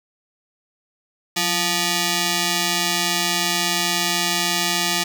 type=ring-modulated tone; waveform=5% pulse; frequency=523.3 Hz; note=C5; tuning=in tune; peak=-4 dBFS; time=1.36-5.04 s; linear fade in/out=10 ms; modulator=1390 Hz; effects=none

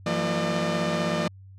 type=tone cluster; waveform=sawtooth; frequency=167.6 / 183.4 / 227.1 / 602 Hz; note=E3 / F#3 / A#3 / D5; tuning=+29 / -15 / -45 / +43 cents; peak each=-24 / -29 / -27 / -24 dBFS; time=0.06-1.28 s; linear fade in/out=5 ms; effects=added 96 Hz sine -44 dBFS peak until 1.58 s + low-pass 6000 Hz 12 dB/octave

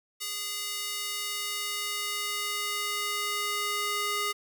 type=tone with high-pass filter sweep; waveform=square; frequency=411.7 Hz; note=G#4; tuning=15 cents flat; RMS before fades=-32 dBFS; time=0.2-4.33 s; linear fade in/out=20 ms; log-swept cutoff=3400 to 1100 Hz; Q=0.73; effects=none

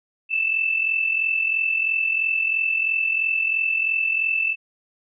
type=tone pair together; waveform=sine; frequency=2608 / 2651 Hz; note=E7 / E7; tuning=-19 / +9 cents; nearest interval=unison; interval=28 cents; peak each=-26 / -20 dBFS; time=0.29-4.56 s; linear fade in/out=50 ms; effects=none

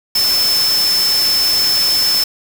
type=tone in noise; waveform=sine; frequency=5274 Hz; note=E8; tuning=in tune; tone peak=-12 dBFS; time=0.15-2.24 s; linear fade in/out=5 ms; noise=white; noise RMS=-21 dBFS; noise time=0.15-2.24 s; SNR=+6 dB; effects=none

